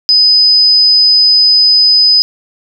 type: tone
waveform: sine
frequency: 5010 Hz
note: D#8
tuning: 11 cents sharp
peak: -4 dBFS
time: 0.09-2.22 s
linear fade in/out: 0 ms
effects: 7-bit